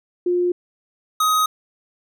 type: tone pair in turn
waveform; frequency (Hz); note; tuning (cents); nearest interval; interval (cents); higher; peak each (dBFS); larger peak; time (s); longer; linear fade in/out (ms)
sine / square; 354.9 / 1257.8; F4 / D#6; +28 / +18; octave + minor seventh; 2190; second; -16; neither; 0.26-0.52 / 1.2-1.46; neither; 5
effects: none